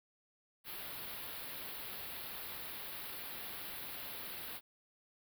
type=band-stop noise; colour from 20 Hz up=white; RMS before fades=-45 dBFS; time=0.64-4.61 s; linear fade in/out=50 ms; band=4500 to 11000 Hz; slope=48 dB/octave; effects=none